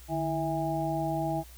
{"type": "harmonic tone with a mistuned harmonic", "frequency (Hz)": 163.3, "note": "E3", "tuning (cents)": -16, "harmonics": [1, 2, 4, 5], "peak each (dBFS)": [-33, -33, -33, -33], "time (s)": [0.08, 1.44], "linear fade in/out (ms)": 50, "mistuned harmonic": 1, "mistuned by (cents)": -130, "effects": ["added 60 Hz sine -48 dBFS peak until 1.57 s", "white hiss -54 dBFS RMS until 1.57 s"]}